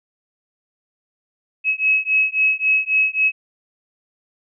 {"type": "beating tone pair", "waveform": "sine", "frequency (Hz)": [2565, 2568.7], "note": ["E7", "E7"], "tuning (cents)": [-48, -45], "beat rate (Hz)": 3.7, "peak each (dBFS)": -18, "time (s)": [1.64, 3.32], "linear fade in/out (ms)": 50, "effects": []}